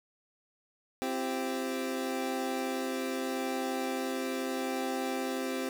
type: chord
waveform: 25% pulse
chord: C suspended fourth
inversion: none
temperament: equal with one note detuned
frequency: 261.6 / 340.5 / 392 Hz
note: C4 / F4 / G4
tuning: 0 / -44 / 0 cents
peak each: -30 / -36 / -33 dBFS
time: 1.02-5.69 s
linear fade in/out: 0 ms
effects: none